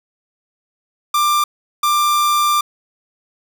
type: tone bursts at uneven times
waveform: 45% pulse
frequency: 1186 Hz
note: D6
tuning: 17 cents sharp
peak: -13 dBFS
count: 2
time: 1.14-1.44 / 1.83-2.61 s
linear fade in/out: 5 ms
effects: 7-bit